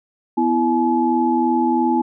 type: tone cluster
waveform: sine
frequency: 248.7 / 331.6 / 853 Hz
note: B3 / E4 / G#5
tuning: +12 / +10 / +46 cents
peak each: -19 dBFS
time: 0.37-2.02 s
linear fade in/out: 10 ms
effects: none